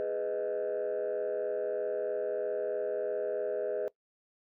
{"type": "chord", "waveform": "sine", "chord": "G# minor", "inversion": "none", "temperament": "just", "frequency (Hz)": [415.3, 498.4, 623], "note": ["G#4", "B4", "D#5"], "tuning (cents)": [0, 16, 2], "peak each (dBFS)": -33, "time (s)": [0, 3.88], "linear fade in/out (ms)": 0, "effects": ["noise-tail reverb RT60 0.1 s tail -21 dB re dry", "tanh soft clip ceiling -26 dBFS"]}